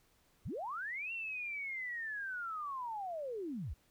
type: linear two-way sweep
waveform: sine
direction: up then down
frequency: 45.38 to 2753 to 45.38 Hz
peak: -38 dBFS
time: 0.45-3.74 s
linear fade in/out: 10 ms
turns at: 1.12 s
effects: pink hiss -71 dBFS RMS until 3.9 s